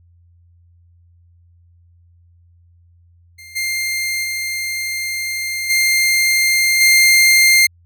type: tone with level steps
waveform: sawtooth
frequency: 2106 Hz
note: C7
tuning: 11 cents sharp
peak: -33 / -15 / -17 / -9 / -5 dBFS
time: 3.38-7.67 s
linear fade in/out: 10 ms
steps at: 3.55 / 4.23 / 5.69 / 6.8 s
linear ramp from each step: 20 ms
effects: added 86 Hz sine -48 dBFS peak until 7.85 s